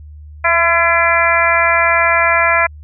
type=harmonic tone with a mistuned harmonic; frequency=338.7 Hz; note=E4; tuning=47 cents sharp; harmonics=2 / 3 / 4 / 5 / 6 / 7; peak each=-17 / -17 / -17 / -17 / -17 / -17 dBFS; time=0.44-2.67 s; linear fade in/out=10 ms; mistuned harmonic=2; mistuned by=-23 cents; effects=added 75 Hz sine -32 dBFS peak until 2.83 s